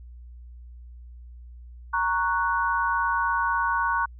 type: chord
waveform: sine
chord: F# major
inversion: first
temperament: equal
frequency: 932.3 / 1108.7 / 1480 Hz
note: A#5 / C#6 / F#6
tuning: 0 / 0 / 0 cents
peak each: -26 dBFS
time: 1.93-4.06 s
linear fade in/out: 10 ms
effects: added 60 Hz sine -41 dBFS peak until 4.19 s